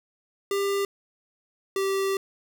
square tone pair in turn, 397.8 / 389.2 Hz, G4 / G4, +25 / -12 cents, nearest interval unison, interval 37 cents, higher first, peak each -24 dBFS, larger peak neither, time 0.51-0.85 / 1.76-2.17 s, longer second, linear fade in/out 2 ms, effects none

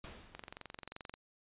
pink noise with exponential decay, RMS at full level -47 dBFS, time 0.04-0.87 s, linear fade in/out 1 ms, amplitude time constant 180 ms
click train, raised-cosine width 0.3 ms, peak -29 dBFS, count 19, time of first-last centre 0.35-1.139 s, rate 22.8 Hz
effects resampled to 8000 Hz

